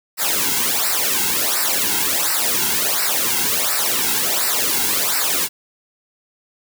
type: noise with flanger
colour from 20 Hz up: white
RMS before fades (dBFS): -19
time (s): 0.17-5.49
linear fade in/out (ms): 50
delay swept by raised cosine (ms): 0.3 to 1.7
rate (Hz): 1.4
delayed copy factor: -0.85
effects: none